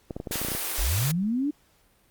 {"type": "clicks", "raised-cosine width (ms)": 2, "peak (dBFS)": -19, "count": 11, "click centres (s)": [0.108, 0.165, 0.201, 0.272, 0.311, 0.357, 0.416, 0.449, 0.485, 0.518, 0.55]}
{"type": "high-pass noise", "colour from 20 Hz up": "white", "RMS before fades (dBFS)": -30, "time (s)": [0.31, 1.12], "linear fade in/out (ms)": 10, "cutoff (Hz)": 270, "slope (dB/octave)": 48}
{"type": "linear sweep", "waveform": "sine", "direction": "up", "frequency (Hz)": [31.88, 303], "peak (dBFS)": -23, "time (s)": [0.78, 1.51], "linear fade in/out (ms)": 10}
{"effects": ["pink hiss -63 dBFS RMS until 2.1 s", "Opus 48 kbps"]}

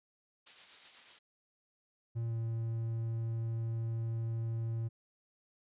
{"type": "noise with tremolo", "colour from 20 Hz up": "blue", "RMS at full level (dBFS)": -45, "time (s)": [0.46, 1.19], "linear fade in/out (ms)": 10, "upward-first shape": "triangle", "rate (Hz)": 8.1, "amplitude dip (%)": 40}
{"type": "tone with pitch glide", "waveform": "triangle", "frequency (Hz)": [115.7, 114.11], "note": ["A#2", "A#2"], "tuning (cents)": [-13, -36], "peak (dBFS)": -31, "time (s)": [2.15, 4.89], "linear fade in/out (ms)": 20, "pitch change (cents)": -23, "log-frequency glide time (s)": [2.27, 2.34]}
{"effects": ["resampled to 8000 Hz"]}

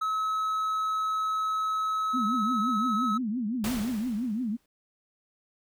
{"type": "tone", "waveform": "triangle", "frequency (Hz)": 1288, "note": "E6", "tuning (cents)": -41, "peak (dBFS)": -24, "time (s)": [0.01, 3.18], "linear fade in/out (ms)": 10}
{"type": "tone with vibrato", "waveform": "sine", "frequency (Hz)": 230, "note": "A#3", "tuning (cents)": -23, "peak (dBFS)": -27, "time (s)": [2.13, 4.57], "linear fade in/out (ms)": 20, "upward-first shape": "triangle", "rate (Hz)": 5.8, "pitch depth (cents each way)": 250}
{"type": "noise with exponential decay", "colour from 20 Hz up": "pink", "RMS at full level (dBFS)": -32, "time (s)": [3.64, 4.66], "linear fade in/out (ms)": 2, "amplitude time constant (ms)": 220}
{"effects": []}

